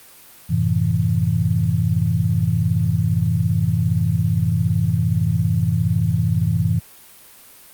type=chord; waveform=sine; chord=F# half-diminished seventh; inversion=none; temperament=equal with one note detuned; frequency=92.5 / 110 / 131.57 / 164.81 Hz; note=F#2 / A2 / C3 / E3; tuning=0 / 0 / +10 / 0 cents; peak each=-22 / -20 / -24 / -20 dBFS; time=0.49-6.8 s; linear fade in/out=20 ms; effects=white hiss -45 dBFS RMS until 7.73 s + Opus 32 kbps